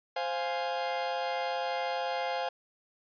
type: chord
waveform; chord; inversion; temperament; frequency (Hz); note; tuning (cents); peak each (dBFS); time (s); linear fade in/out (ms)
40% pulse; F minor; second; equal; 523.3 / 698.5 / 830.6; C5 / F5 / Ab5; 0 / 0 / 0; -34; 0.16-2.49; 5
effects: resampled to 11025 Hz